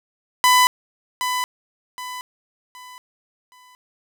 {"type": "tone with echo", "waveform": "sawtooth", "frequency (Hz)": 1000, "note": "B5", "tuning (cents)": 21, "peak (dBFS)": -8, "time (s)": [0.44, 0.67], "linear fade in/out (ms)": 0, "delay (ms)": 770, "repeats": 4, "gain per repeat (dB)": -9, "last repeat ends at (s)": 3.75, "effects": []}